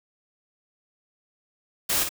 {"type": "noise with echo", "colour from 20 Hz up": "white", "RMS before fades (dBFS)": -24, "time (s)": [1.89, 2.04], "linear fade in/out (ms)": 10, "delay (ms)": 52, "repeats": 1, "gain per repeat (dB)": -6, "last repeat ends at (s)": 2.092, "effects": []}